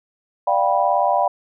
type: chord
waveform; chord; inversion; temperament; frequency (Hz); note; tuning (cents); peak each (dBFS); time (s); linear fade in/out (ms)
sine; G dominant seventh; second; just; 588 / 705.6 / 784 / 980; D5 / F5 / G5 / B5; +2 / +18 / 0 / -14; -21 / -20 / -20 / -21; 0.47-1.28; 5
effects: none